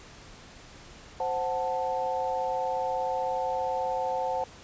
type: chord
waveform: sine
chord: F# diminished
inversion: second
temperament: equal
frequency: 523.3 / 740 / 880 Hz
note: C5 / F#5 / A5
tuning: 0 / 0 / 0 cents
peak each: -31 dBFS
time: 1.2-4.44 s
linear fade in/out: 2 ms
effects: pink hiss -49 dBFS RMS until 4.63 s + resampled to 16000 Hz